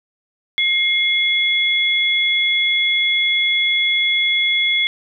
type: tone pair together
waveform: sine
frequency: 2135 / 3386 Hz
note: C7 / G#7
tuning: +34 / +33 cents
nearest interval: minor sixth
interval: 799 cents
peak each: -17 dBFS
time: 0.58-4.87 s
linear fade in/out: 0 ms
effects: none